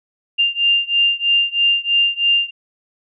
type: beating tone pair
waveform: sine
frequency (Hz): 2794 / 2797.1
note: F7 / F7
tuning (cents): 0 / +2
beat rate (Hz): 3.1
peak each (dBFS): -16 / -17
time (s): 0.38-2.51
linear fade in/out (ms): 20
effects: none